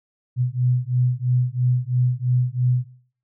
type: beating tone pair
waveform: sine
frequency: 123.47 / 126.47 Hz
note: B2 / B2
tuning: 0 / +42 cents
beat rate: 3 Hz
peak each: -21 dBFS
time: 0.36-2.86 s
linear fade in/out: 50 ms
effects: noise-tail reverb RT60 0.5 s tail -17 dB re dry